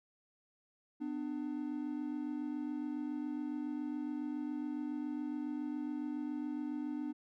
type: tone pair together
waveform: triangle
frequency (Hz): 251.2 / 298.4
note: B3 / D4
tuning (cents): +30 / +28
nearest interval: minor third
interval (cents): 298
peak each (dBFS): -39 / -36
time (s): 1-7.13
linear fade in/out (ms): 20
effects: none